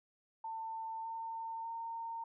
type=tone with pitch steps; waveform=sine; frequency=896 / 905.9 / 915.9 Hz; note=A5 / A#5 / A#5; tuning=+31 / -50 / -31 cents; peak=-39 dBFS; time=0.44-2.24 s; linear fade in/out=5 ms; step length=600 ms; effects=none